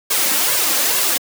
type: noise with flanger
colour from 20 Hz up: white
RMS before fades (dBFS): -17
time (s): 0.1-1.18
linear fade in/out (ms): 10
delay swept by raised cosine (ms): 1.8 to 3.8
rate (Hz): 2.3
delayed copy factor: +0.7
effects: high-pass 200 Hz 12 dB/octave